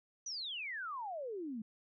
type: exponential sweep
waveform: sine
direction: down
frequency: 6110 to 207.7 Hz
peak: -39 dBFS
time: 0.26-1.62 s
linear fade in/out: 5 ms
effects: none